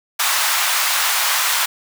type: high-pass noise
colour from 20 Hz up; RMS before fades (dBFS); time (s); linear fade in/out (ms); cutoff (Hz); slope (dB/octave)
pink; -18; 0.19-1.66; 10; 900; 24
effects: none